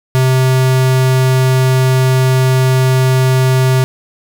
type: tone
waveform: square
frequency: 130 Hz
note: C3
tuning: 11 cents flat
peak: -9 dBFS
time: 0.15-3.84 s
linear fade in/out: 0 ms
effects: none